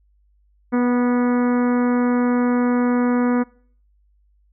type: harmonic tone with a mistuned harmonic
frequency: 244.7 Hz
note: B3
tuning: 16 cents flat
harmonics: 1 / 2 / 3 / 4 / 5 / 6 / 7 / 8 / 9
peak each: -16 / -24 / -32 / -31 / -32 / -34 / -38 / -40 / -41 dBFS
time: 0.72-3.44 s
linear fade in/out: 20 ms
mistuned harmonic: 3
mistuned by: +17 cents
effects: noise-tail reverb RT60 0.5 s tail -23 dB re dry + added 50 Hz sine -56 dBFS peak until 4.52 s